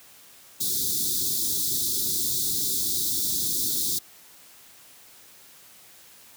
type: band-stop noise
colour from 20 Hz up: white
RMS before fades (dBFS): -26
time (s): 0.6-3.99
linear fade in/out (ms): 10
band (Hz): 410 to 3500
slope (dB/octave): 96
effects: white hiss -51 dBFS RMS until 6.36 s + high-pass 60 Hz 12 dB/octave